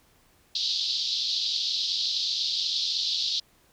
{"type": "band-pass noise", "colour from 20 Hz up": "white", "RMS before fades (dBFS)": -28, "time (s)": [0.55, 3.4], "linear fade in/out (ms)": 5, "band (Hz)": [3500, 4800], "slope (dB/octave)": 48, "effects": ["pink hiss -62 dBFS RMS until 3.72 s"]}